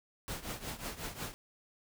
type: noise with tremolo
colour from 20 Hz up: pink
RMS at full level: -38 dBFS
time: 0.28-1.34 s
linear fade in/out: 0 ms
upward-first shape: triangle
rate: 5.5 Hz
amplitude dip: 85%
effects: none